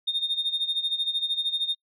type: tone with tremolo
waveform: sine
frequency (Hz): 3667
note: A#7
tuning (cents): -29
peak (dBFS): -20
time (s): 0.07-1.75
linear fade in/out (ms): 10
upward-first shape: sine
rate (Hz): 13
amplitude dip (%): 80
effects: noise-tail reverb RT60 0.1 s tail -26 dB re dry + tanh soft clip ceiling -19 dBFS